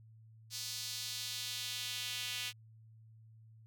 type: tone with high-pass filter sweep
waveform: sawtooth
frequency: 246.9 Hz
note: B3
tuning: in tune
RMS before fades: -41 dBFS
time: 0.5-2.53 s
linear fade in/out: 50 ms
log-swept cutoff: 4700 to 2900 Hz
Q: 2
effects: added 111 Hz sine -56 dBFS peak until 3.66 s